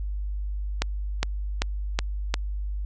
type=accelerating click train; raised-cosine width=0.2 ms; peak=-6 dBFS; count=5; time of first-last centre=0.82-2.341 s; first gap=410 ms; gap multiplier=0.95; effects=added 50 Hz sine -27 dBFS peak until 2.85 s + resampled to 22050 Hz